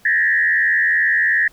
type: tone with frequency modulation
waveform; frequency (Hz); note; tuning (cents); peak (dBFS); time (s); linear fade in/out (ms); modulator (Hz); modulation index
sine; 1802; A6; +41; -13; 0.05-1.48; 5; 82.7; 1.5
effects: pink hiss -52 dBFS RMS until 1.52 s